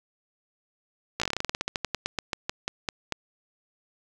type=slowing click train; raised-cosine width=0.2 ms; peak=-10 dBFS; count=24; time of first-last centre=1.2-3.123 s; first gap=16 ms; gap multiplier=1.13; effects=8-bit